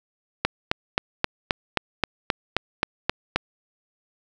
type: click train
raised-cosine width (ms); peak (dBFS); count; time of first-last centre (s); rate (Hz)
0.3; -3; 12; 0.45-3.36; 3.78
effects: none